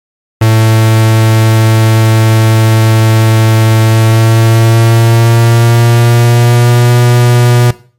45% pulse tone with pitch glide, 111.1 to 121.16 Hz, A2 to B2, +17 to -33 cents, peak -4 dBFS, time 0.41-7.71 s, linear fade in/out 5 ms, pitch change +150 cents, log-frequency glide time 3.82-6.96 s, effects noise-tail reverb RT60 0.4 s tail -17 dB re dry + MP3 64 kbps

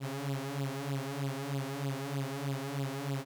sawtooth tone with flanger, 137.9 Hz, C#3, 9 cents flat, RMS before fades -36 dBFS, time 0-3.25 s, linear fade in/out 50 ms, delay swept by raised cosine 0.24 to 4.94 ms, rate 3.2 Hz, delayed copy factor +0.9, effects none

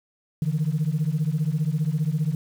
sine beating tone pair, 146.83 / 161.83 Hz, D3 / E3, 0 / -32 cents, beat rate 15 Hz, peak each -23 dBFS, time 0.42-2.35 s, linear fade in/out 2 ms, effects tanh soft clip ceiling -16 dBFS + 8-bit

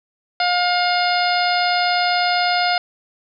harmonic tone, 712 Hz, F5, 33 cents sharp, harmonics 1 / 2 / 3 / 4 / 5 / 6 / 7, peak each -18 / -23 / -25 / -29 / -29 / -26 / -26 dBFS, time 0.4-2.78 s, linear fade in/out 2 ms, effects none

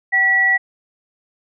sine tone pair together, 770 / 1942 Hz, G5 / B6, -31 / -30 cents, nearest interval octave + major third, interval 1601 cents, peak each -24 / -12 dBFS, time 0.12-0.58 s, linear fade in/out 20 ms, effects none

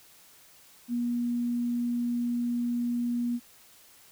sine tone, 240 Hz, B3, 49 cents flat, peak -26 dBFS, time 0.88-3.4 s, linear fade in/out 50 ms, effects white hiss -56 dBFS RMS until 4.11 s

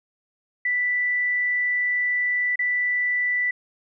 sine tone with dropouts, 1975.5 Hz, B6, in tune, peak -20 dBFS, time 0.65-3.51 s, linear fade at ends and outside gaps 5 ms, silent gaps 2.558-2.591 s, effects none

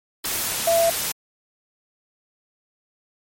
sine tone in noise, 670 Hz, E5, 28 cents sharp, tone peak -15 dBFS, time 0.67-0.9 s, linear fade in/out 5 ms, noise white, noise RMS -25 dBFS, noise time 0.24-1.12 s, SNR +7 dB, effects MP3 64 kbps

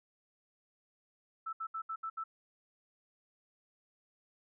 sine tone bursts at uneven times, 1318.5 Hz, E6, in tune, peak -36 dBFS, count 6, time 1.46-1.53 / 1.6-1.67 / 1.74-1.82 / 1.89-1.96 / 2.03-2.1 / 2.17-2.24 s, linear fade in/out 10 ms, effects none

